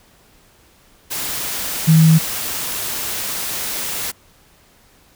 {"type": "tone in noise", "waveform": "sine", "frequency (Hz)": 160.2, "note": "E3", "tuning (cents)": -49, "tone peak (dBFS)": -7, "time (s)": [1.87, 2.19], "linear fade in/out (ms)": 20, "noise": "white", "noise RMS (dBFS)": -24, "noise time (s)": [1.1, 4.12], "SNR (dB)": 14, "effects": ["pink hiss -52 dBFS RMS until 5.15 s"]}